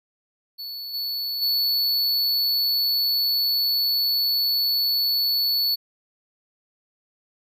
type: tone with level steps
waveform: square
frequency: 4435 Hz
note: C#8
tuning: in tune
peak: -32 / -26 / -20 dBFS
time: 0.58-5.76 s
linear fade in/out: 20 ms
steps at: 0.93 / 1.41 s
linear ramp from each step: 20 ms
effects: none